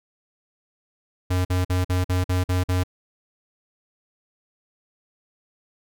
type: tone bursts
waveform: square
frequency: 91.1 Hz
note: F#2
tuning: 26 cents flat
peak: -20 dBFS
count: 8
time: 1.3-2.836 s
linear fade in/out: 10 ms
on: 150 ms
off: 48 ms
effects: none